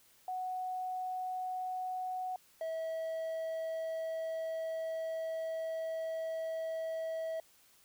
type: tone pair in turn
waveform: sine / triangle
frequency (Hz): 740 / 647.8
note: F#5 / E5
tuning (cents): 0 / -30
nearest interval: major second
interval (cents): 230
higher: first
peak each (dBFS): -35 / -33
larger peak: second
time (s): 0.28-2.36 / 2.61-7.4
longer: second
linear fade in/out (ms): 2
effects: white hiss -65 dBFS RMS until 7.84 s